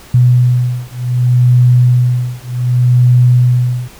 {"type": "beating tone pair", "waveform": "sine", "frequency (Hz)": [123.47, 124.13], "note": ["B2", "B2"], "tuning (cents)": [0, 9], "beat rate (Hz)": 0.66, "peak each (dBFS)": -10, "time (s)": [0.14, 3.88], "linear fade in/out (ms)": 5, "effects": ["pink hiss -38 dBFS RMS until 3.99 s"]}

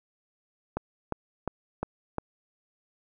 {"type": "click train", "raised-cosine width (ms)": 1, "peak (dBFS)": -15, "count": 5, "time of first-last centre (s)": [0.77, 2.183], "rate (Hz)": 2.83, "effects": []}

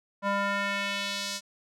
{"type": "tone with band-pass filter sweep", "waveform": "square", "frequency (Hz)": 200, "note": "G3", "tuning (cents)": 35, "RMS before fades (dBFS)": -30, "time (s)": [0.22, 1.41], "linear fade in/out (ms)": 50, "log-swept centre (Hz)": [980, 5800], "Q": 1.4, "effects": []}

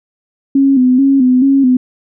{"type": "tone with vibrato", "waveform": "sine", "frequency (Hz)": 263.2, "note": "C4", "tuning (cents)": 10, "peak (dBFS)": -6, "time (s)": [0.55, 1.77], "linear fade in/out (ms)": 5, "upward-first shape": "square", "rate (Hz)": 2.3, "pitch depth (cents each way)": 68, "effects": []}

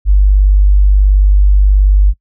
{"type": "tone", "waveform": "sine", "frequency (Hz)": 49.29, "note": "G1", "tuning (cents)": 10, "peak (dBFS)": -4, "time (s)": [0.05, 2.14], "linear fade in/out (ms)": 50, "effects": ["noise-tail reverb RT60 0.1 s tail -25 dB re dry"]}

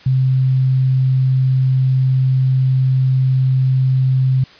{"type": "tone", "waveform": "sine", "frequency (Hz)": 130.81, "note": "C3", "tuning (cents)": 0, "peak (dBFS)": -11, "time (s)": [0.06, 4.44], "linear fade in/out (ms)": 5, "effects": ["white hiss -43 dBFS RMS until 4.59 s", "resampled to 11025 Hz"]}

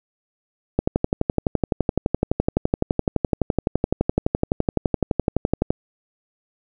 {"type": "click train", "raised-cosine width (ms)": 2, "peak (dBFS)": -4, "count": 59, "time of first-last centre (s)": [0.79, 5.705], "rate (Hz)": 11.8, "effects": []}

